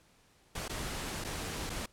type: noise with dropouts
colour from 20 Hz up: pink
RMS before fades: -38 dBFS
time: 0.55-1.86 s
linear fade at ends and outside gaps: 5 ms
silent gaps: 0.681-0.694 / 1.241-1.246 / 1.696-1.7 s
effects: pink hiss -65 dBFS RMS until 1.92 s + low-pass 11000 Hz 12 dB/octave